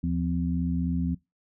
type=tone cluster; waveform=sine; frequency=77.5 / 172.8 / 256.3 Hz; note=D#2 / F3 / C4; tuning=-6 / -18 / -36 cents; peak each=-30 / -27 / -30 dBFS; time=0.03-1.15 s; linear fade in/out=10 ms; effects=noise-tail reverb RT60 0.2 s tail -21 dB re dry